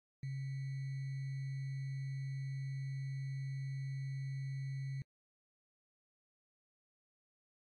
sine tone with sample-and-hold, 135.3 Hz, C#3, 42 cents flat, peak -38 dBFS, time 0.23-5.02 s, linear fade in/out 2 ms, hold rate 2100 Hz, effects low-pass 5000 Hz 12 dB/octave + AAC 64 kbps

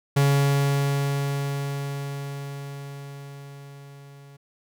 45% pulse tone with level ramp, 140.3 Hz, C#3, 21 cents sharp, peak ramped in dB -16 to -45 dBFS, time 0.16-4.37 s, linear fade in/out 10 ms, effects none

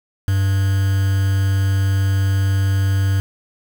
triangle tone with quantisation, 97.3 Hz, G2, 12 cents flat, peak -12 dBFS, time 0.28-3.2 s, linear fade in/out 0 ms, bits 5, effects none

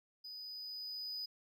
triangle tone with level ramp, 4978 Hz, D#8, in tune, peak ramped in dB -45 to -38 dBFS, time 0.24-1.26 s, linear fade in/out 10 ms, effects none

